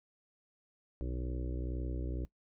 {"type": "harmonic tone", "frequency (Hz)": 62, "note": "B1", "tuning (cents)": 7, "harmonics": [1, 2, 4, 5, 6, 7, 8, 9], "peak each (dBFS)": [-36, -43, -48, -45, -48, -52, -55, -54], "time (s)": [1.01, 2.25], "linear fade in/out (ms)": 0, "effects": ["noise-tail reverb RT60 0.1 s tail -19 dB re dry"]}